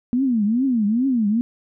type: tone with vibrato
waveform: sine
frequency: 235.1 Hz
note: A#3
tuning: 15 cents sharp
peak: -16 dBFS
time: 0.13-1.41 s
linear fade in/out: 0 ms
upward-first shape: triangle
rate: 2.4 Hz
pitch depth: 290 cents each way
effects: none